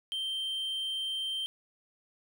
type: tone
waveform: triangle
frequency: 3136 Hz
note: G7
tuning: in tune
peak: -30 dBFS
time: 0.12-1.46 s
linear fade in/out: 0 ms
effects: none